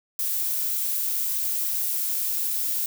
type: noise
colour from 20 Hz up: violet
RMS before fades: -26 dBFS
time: 0.19-2.86 s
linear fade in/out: 2 ms
effects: none